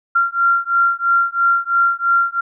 sine beating tone pair, 1378 / 1381 Hz, F6 / F6, -24 / -20 cents, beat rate 3 Hz, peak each -16 dBFS, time 0.15-2.41 s, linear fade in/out 10 ms, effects none

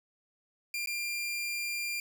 sawtooth tone with dropouts, 2390 Hz, D7, 30 cents sharp, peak -29 dBFS, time 0.74-2 s, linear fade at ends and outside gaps 2 ms, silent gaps 0.86-0.872 s, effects none

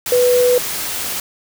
sine tone in noise, 493.9 Hz, B4, in tune, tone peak -10 dBFS, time 0.12-0.58 s, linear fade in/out 2 ms, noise white, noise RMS -23 dBFS, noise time 0.06-1.2 s, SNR +10 dB, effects none

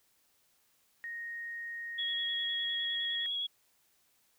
sine tone, 1864.7 Hz, A#6, in tune, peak -38 dBFS, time 1.04-3.26 s, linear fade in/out 0 ms
sine tone with vibrato, 3328 Hz, G#7, 3 cents sharp, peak -32 dBFS, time 1.98-3.47 s, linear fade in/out 10 ms, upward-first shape square, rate 9.8 Hz, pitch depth 13 cents each way
effects white hiss -71 dBFS RMS until 4.38 s

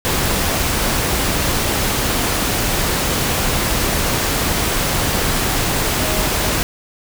sine tone in noise, 626 Hz, D#5, 10 cents sharp, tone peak -25 dBFS, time 6-6.26 s, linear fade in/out 0 ms, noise pink, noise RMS -18 dBFS, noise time 0.05-6.63 s, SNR -10 dB, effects none

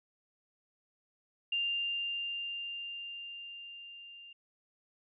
sine tone with level ramp, 2794 Hz, F7, in tune, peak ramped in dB -29 to -49 dBFS, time 1.52-4.33 s, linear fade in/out 5 ms, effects none

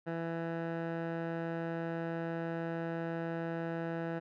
15% pulse tone with low-pass filter, 166.1 Hz, E3, 13 cents sharp, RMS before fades -37 dBFS, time 0.06-4.2 s, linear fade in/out 20 ms, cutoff 1500 Hz, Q 1.2, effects none

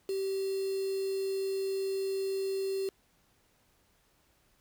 sine tone with quantisation, 387.3 Hz, G4, 21 cents flat, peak -30 dBFS, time 0.09-2.89 s, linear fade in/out 2 ms, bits 7, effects pink hiss -69 dBFS RMS until 4.6 s

